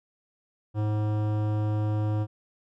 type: tone with hard clipping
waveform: sine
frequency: 106.2 Hz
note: G#2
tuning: 39 cents sharp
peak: -26 dBFS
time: 0.74-2.27 s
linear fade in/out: 50 ms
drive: 16 dB
effects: none